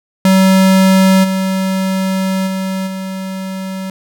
square tone with level steps, 190 Hz, F#3, 46 cents sharp, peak -7 / -14 / -17 / -21 dBFS, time 0.25-3.9 s, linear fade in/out 2 ms, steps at 1.23 / 2.46 / 2.86 s, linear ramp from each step 20 ms, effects none

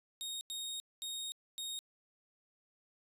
sawtooth tone bursts at uneven times, 3729 Hz, A#7, in tune, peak -36 dBFS, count 4, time 0.21-0.41 / 0.5-0.8 / 1.02-1.32 / 1.58-1.79 s, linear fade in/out 0 ms, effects resampled to 32000 Hz

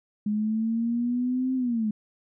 sine linear two-way sweep, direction up then down, 207.7 to 261.4 to 208.6 Hz, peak -23 dBFS, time 0.26-1.91 s, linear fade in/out 5 ms, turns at 1.55 s, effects none

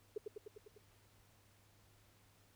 sine tone with echo, 423 Hz, G#4, 32 cents sharp, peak -37 dBFS, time 0.16-0.18 s, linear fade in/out 5 ms, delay 100 ms, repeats 6, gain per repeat -3 dB, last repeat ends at 0.78 s, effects added 101 Hz sine -70 dBFS peak until 2.55 s + pink hiss -70 dBFS RMS until 2.55 s

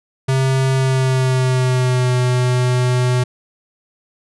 square tone with pitch glide, 132.7 to 125.25 Hz, C3 to B2, +25 to +25 cents, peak -14 dBFS, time 0.28-3.24 s, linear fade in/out 10 ms, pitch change -100 cents, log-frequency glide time 0.75-2.16 s, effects resampled to 24000 Hz

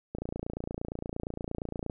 click train, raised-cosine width 2 ms, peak -21 dBFS, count 51, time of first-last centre 0.15-1.898 s, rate 28.6 Hz, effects none

